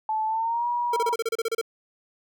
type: tone with pitch glide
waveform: sine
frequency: 871 to 960.9 Hz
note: A5 to B5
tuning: -18 to -48 cents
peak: -23 dBFS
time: 0.09-1.14 s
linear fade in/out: 2 ms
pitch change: +170 cents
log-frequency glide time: 0.26-0.67 s
type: tone bursts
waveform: square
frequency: 455.2 Hz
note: A#4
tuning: 41 cents flat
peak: -24 dBFS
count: 11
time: 0.93-1.614 s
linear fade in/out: 5 ms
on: 34 ms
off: 31 ms
effects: none

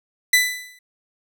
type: tone with exponential decay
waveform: sawtooth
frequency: 1994 Hz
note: B6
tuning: 16 cents sharp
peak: -7 dBFS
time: 0.33-0.79 s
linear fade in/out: 5 ms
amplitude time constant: 100 ms
effects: none

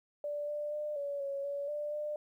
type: tone with pitch steps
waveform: sine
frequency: 586 / 592 / 599 / 568 / 556 / 567 / 592 / 598 Hz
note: D5 / D5 / D5 / C#5 / C#5 / C#5 / D5 / D5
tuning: -4 / +14 / +34 / +42 / +5 / +39 / +14 / +31 cents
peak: -34 dBFS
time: 0.24-2.16 s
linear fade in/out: 2 ms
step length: 240 ms
effects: 12-bit

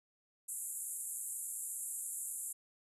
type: band-pass noise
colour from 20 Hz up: white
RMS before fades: -42 dBFS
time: 0.48-2.53 s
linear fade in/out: 10 ms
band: 7200 to 12000 Hz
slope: 96 dB/octave
effects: none

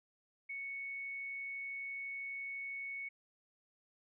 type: tone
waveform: sine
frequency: 2217 Hz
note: C#7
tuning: in tune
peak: -40 dBFS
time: 0.49-3.09 s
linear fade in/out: 10 ms
effects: none

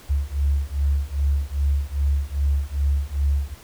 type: beating tone pair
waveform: sine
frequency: 69.3 / 71.8 Hz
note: C#2 / D2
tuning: 0 / -39 cents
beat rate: 2.5 Hz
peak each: -22 dBFS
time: 0.09-3.55 s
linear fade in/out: 20 ms
effects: pink hiss -47 dBFS RMS until 3.63 s

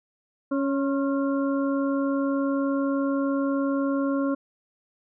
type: harmonic tone with a mistuned harmonic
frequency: 276.6 Hz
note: C#4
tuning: 4 cents flat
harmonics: 1 / 2 / 4 / 5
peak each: -23 / -29 / -35 / -37 dBFS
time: 0.51-4.35 s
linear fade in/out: 10 ms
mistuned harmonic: 4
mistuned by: -43 cents
effects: none

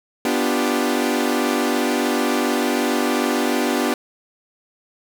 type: chord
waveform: sawtooth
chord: G dominant seventh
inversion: first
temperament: equal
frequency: 246.9 / 293.7 / 349.2 / 392 Hz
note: B3 / D4 / F4 / G4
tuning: 0 / 0 / 0 / 0 cents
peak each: -18 / -19 / -22 / -21 dBFS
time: 0.25-3.94 s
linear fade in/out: 2 ms
effects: none

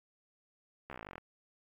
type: slowing click train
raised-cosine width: 0.5 ms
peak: -29 dBFS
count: 16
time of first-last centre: 0.9-1.18 s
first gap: 14 ms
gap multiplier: 1.04
effects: AAC 64 kbps

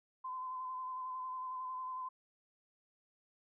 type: tone with vibrato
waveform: sine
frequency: 1025 Hz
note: C6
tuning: 36 cents flat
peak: -39 dBFS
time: 0.24-2.09 s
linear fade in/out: 10 ms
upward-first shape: square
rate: 11 Hz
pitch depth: 20 cents each way
effects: none

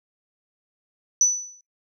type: tone with exponential decay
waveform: sine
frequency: 5970 Hz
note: F#8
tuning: 15 cents sharp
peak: -11 dBFS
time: 1.21-1.61 s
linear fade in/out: 2 ms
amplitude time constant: 85 ms
effects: noise-tail reverb RT60 0.2 s tail -24 dB re dry + tanh soft clip ceiling -8 dBFS

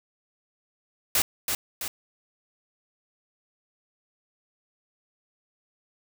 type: noise with echo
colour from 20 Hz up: white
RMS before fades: -22 dBFS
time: 1.15-1.22 s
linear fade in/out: 2 ms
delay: 330 ms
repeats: 2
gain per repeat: -5 dB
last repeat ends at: 1.88 s
effects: none

